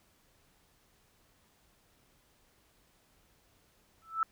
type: tone with exponential growth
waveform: sine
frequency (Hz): 1318.5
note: E6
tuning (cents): 0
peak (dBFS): -23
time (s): 4.02-4.23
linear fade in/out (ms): 1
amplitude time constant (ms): 44
effects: pink hiss -68 dBFS RMS until 4.31 s